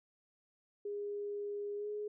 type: tone with pitch glide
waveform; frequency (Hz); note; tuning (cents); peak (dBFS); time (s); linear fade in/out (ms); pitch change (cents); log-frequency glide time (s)
sine; 409.5 to 418.3; G#4 to G#4; -24 to +12; -37; 0.85-2.08; 5; +36; 1.76-1.88
effects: none